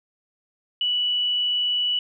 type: tone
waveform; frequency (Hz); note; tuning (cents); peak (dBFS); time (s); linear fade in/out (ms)
sine; 2953; F#7; -4; -20; 0.81-1.99; 2
effects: none